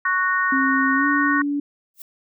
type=harmonic tone; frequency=370 Hz; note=F#4; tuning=in tune; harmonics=3 / 4 / 5; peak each=-22 / -22 / -22 dBFS; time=0.05-1.42 s; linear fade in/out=5 ms
type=tone with pitch glide; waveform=sine; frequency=268.1 to 287.3 Hz; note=C4 to D4; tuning=+42 to -38 cents; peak=-20 dBFS; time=0.52-1.6 s; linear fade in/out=5 ms; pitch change=+120 cents; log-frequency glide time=0.95-1.06 s
type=noise with exponential growth; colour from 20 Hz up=violet; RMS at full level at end=-32 dBFS; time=1.94-2.02 s; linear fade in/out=2 ms; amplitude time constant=16 ms
effects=none